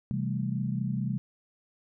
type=chord; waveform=sine; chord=A minor seventh; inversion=first; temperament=equal; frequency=130.81 / 164.81 / 196 / 220 Hz; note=C3 / E3 / G3 / A3; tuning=0 / 0 / 0 / 0 cents; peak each=-31 / -36 / -32 / -36 dBFS; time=0.11-1.18 s; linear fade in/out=0 ms; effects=none